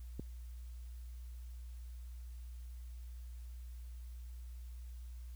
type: click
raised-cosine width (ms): 3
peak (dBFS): -28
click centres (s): 0.196
effects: added 60 Hz sine -45 dBFS peak until 5.35 s + white hiss -68 dBFS RMS until 5.35 s